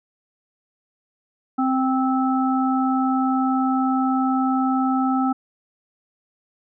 harmonic tone, 261.6 Hz, C4, in tune, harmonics 1 / 3 / 5, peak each -19 / -24 / -26 dBFS, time 1.58-5.33 s, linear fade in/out 10 ms, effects none

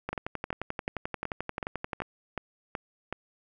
two click trains, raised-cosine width 0.5 ms, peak -17 / -17 dBFS, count 9 / 23, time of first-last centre 0.13-3.126 / 0.09-2.02 s, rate 2.67 / 11.4 Hz, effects none

